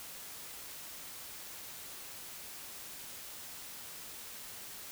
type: silence
effects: white hiss -47 dBFS RMS until 4.91 s